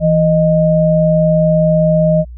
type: tone pair together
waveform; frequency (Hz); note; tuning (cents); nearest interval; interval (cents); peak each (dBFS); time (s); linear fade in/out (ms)
sine; 164.81 / 619.9; E3 / D#5; 0 / -7; octave + major seventh; 2293; -11; 0-2.25; 50
effects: added 60 Hz sine -28 dBFS peak until 2.37 s